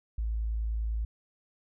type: tone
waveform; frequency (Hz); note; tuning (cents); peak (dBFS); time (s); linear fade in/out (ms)
sine; 55; A1; 0; -28; 0.18-1.05; 5
effects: none